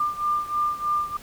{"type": "beating tone pair", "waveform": "sine", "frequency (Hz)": [1195, 1198.2], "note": ["D6", "D6"], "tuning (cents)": [30, 34], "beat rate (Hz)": 3.2, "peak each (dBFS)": [-24, -27], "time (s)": [0, 1.17], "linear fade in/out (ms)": 5, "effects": ["pink hiss -46 dBFS RMS until 1.22 s"]}